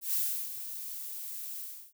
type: noise with ADSR envelope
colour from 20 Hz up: violet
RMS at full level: -29 dBFS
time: 0.01-1.93 s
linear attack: 130 ms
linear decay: 350 ms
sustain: -11 dB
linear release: 330 ms
effects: none